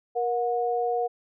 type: tone pair together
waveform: sine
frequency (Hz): 472.9 / 726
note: A#4 / F#5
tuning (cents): +25 / -33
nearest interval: perfect fifth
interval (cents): 742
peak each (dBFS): -26 / -26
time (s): 0.15-1.08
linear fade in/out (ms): 20
effects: none